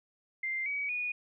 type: tone with pitch steps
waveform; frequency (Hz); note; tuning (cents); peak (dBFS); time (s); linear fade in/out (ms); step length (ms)
sine; 2093 / 2269 / 2460; C7 / C#7 / D#7; 0 / +40 / -20; -31; 0.43-1.12; 5; 230
effects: none